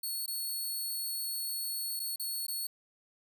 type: tone with dropouts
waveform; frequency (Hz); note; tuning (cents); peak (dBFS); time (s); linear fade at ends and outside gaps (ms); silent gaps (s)
5% pulse; 4393; C#8; -16; -27; 0.03-2.67; 5; 0.262-0.278 / 1.995-1.999 / 2.16-2.196 / 2.467-2.481
effects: none